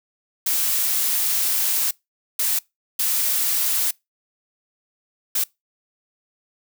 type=noise bursts at uneven times; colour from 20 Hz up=blue; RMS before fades=-21 dBFS; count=4; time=0.46-1.91 / 2.39-2.59 / 2.99-3.91 / 5.35-5.44 s; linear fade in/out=5 ms; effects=noise-tail reverb RT60 0.2 s tail -24 dB re dry